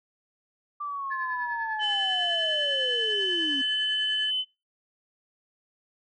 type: linear sweep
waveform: sine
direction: down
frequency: 1180 to 260.6 Hz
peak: -30 dBFS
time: 0.8-3.62 s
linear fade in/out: 10 ms
type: tone with tremolo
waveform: sine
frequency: 1721 Hz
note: A6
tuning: 39 cents flat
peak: -27 dBFS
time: 1.1-4.31 s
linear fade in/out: 20 ms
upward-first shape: triangle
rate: 10 Hz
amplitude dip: 60%
type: tone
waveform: sine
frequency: 3033 Hz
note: F#7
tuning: 42 cents sharp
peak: -24 dBFS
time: 1.79-4.45 s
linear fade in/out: 50 ms
effects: noise-tail reverb RT60 0.3 s tail -26 dB re dry + tanh soft clip ceiling -17 dBFS